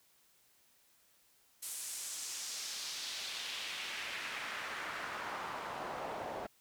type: noise with band-pass filter sweep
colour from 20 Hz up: pink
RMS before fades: -42 dBFS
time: 1.62-6.47 s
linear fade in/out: 10 ms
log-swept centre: 9900 to 610 Hz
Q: 1.5
effects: white hiss -69 dBFS RMS until 6.6 s